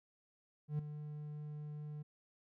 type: tone with ADSR envelope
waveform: triangle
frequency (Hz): 149.6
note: D3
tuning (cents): +32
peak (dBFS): -30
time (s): 0.68-2.03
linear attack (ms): 110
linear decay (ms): 5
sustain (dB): -11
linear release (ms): 13
effects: none